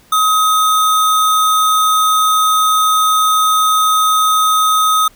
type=tone with sample-and-hold; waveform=sine; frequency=1266 Hz; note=D#6; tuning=30 cents sharp; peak=-9 dBFS; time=0.12-5.08 s; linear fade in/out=5 ms; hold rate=4900 Hz; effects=pink hiss -48 dBFS RMS until 5.15 s